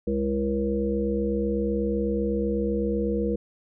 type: harmonic tone with a mistuned harmonic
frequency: 68 Hz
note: C#2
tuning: 33 cents flat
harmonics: 1 / 3 / 5 / 7 / 8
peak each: -31 / -27 / -30 / -27 / -39 dBFS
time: 0.07-3.36 s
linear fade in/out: 5 ms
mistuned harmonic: 5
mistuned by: -24 cents
effects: none